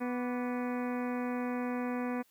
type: harmonic tone with a mistuned harmonic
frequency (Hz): 246.9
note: B3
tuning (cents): 0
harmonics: 1 / 2 / 3 / 4 / 5 / 6 / 7 / 8 / 9 / 10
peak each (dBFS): -33 / -39 / -43 / -45 / -47 / -49 / -50 / -51 / -52 / -53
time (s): 0-2.23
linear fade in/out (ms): 20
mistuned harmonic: 5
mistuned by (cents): -91
effects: white hiss -68 dBFS RMS until 2.3 s